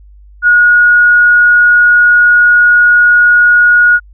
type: tone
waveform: sine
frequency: 1447 Hz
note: F#6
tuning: 39 cents flat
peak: -3 dBFS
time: 0.42-4 s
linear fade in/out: 50 ms
effects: added 50 Hz sine -35 dBFS peak until 4.13 s